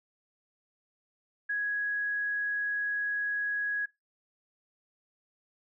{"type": "tone", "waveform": "sine", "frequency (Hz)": 1665, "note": "G#6", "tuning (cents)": 4, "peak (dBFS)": -28, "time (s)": [1.49, 3.86], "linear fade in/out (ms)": 10, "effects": ["noise-tail reverb RT60 0.2 s tail -21 dB re dry"]}